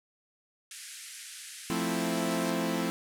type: band-pass noise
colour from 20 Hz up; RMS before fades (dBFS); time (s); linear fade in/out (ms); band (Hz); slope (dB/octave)
white; -45; 0.71-2.5; 2; 1500 to 11000; 48
type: chord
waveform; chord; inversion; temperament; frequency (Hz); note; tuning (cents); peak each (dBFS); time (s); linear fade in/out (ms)
sawtooth; F major seventh; none; equal; 174.61 / 220 / 261.6 / 329.6; F3 / A3 / C4 / E4; 0 / 0 / 0 / 0; -30; 1.7-2.9; 0
effects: none